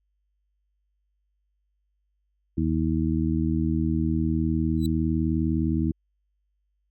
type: harmonic tone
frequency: 79.7 Hz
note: D#2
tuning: 42 cents sharp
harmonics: 1 / 2 / 3 / 4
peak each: -27 / -27 / -27 / -27 dBFS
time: 2.57-5.92 s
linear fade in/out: 10 ms
type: tone with exponential growth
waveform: sawtooth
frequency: 3951 Hz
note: B7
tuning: in tune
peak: -30 dBFS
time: 4.77-4.86 s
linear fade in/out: 1 ms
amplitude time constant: 18 ms
effects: added 50 Hz sine -70 dBFS peak until 6.9 s